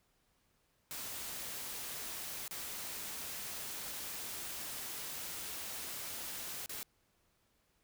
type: noise with dropouts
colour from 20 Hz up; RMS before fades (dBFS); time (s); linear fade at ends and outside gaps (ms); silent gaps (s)
white; -43; 0.91-6.83; 0; 2.479-2.51 / 6.66-6.694
effects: pink hiss -75 dBFS RMS until 7.83 s